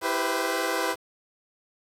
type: chord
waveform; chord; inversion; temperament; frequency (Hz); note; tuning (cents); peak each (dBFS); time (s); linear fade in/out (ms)
15% pulse; C major seventh; first; equal with one note detuned; 329.6 / 392 / 493.9 / 514.3; E4 / G4 / B4 / C5; 0 / 0 / 0 / -30; -24; 0.01-0.96; 50
effects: resampled to 32000 Hz + 8-bit